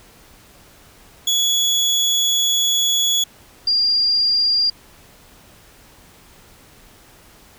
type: tone pair in turn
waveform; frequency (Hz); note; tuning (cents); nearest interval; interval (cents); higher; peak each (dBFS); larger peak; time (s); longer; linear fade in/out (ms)
30% pulse / sine; 3382 / 4792; G#7 / D8; +31 / +34; tritone; 603; second; -13 / -14; first; 1.27-3.24 / 3.67-4.7; first; 5
effects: pink hiss -48 dBFS RMS until 7.58 s